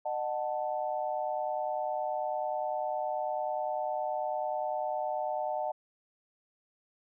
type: chord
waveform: sine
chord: D# diminished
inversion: none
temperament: equal with one note detuned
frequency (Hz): 610.5 / 740 / 880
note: D#5 / F#5 / A5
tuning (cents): -33 / 0 / 0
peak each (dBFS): -34 / -34 / -36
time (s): 0.05-5.72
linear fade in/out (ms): 10
effects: none